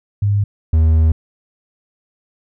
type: tone pair in turn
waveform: sine / triangle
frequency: 101.9 / 79.7 Hz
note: G#2 / D#2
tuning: -32 / +42 cents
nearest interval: major third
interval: 426 cents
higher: first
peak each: -12 / -7 dBFS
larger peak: second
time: 0.22-0.44 / 0.73-1.12 s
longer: second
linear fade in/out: 5 ms
effects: none